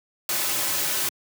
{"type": "noise with comb filter", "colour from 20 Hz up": "white", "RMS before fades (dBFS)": -25, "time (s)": [0.29, 1.09], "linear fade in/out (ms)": 2, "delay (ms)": 4.3, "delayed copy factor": -0.55, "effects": ["high-pass 150 Hz 12 dB/octave"]}